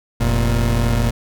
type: tone pair together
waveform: 30% pulse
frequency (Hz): 43.9 / 117.3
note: F1 / A#2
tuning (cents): +10 / +11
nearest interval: octave + perfect fourth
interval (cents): 1701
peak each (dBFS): -15 / -15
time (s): 0.2-1.11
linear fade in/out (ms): 10
effects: none